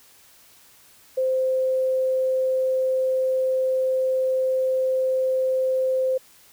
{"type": "tone", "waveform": "sine", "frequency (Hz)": 520, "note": "C5", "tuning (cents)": -11, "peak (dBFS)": -19, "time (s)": [1.17, 6.18], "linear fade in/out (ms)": 10, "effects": ["white hiss -53 dBFS RMS until 6.52 s"]}